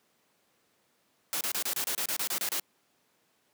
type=noise bursts; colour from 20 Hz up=white; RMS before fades=-31 dBFS; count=12; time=1.33-2.597 s; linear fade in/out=0 ms; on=79 ms; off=29 ms; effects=pink hiss -70 dBFS RMS until 3.53 s + high-pass 200 Hz 12 dB/octave